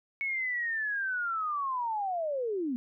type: linear sweep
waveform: sine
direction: down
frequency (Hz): 2217 to 233.1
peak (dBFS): -29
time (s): 0.21-2.76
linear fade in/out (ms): 0
effects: none